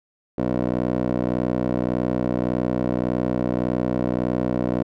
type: tone with band-pass filter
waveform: 15% pulse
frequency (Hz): 61.74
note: B1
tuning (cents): 0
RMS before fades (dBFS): -23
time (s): 0.38-4.83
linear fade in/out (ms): 5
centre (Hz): 400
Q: 1.9
effects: none